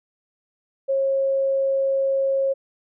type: tone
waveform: sine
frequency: 542 Hz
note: C#5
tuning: 39 cents flat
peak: -18 dBFS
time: 0.88-2.54 s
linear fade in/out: 20 ms
effects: none